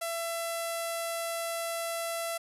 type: tone with low-pass filter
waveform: sawtooth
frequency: 670 Hz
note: E5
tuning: 28 cents sharp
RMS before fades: -34 dBFS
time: 0.01-2.38 s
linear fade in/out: 10 ms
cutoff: 11000 Hz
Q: 3.4
effects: 10-bit